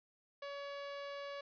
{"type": "tone", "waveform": "sawtooth", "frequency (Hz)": 565, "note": "C#5", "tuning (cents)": 33, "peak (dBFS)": -39, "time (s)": [0.42, 1.41], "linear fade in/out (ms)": 5, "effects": ["resampled to 11025 Hz", "11-bit"]}